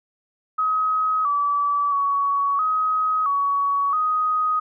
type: tone with pitch steps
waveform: sine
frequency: 1268 / 1152 / 1123 / 1264 / 1125 / 1251 Hz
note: D#6 / D6 / C#6 / D#6 / C#6 / D#6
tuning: +32 / -34 / +22 / +27 / +25 / +9 cents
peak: -18 dBFS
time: 0.58-4.6 s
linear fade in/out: 10 ms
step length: 670 ms
effects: none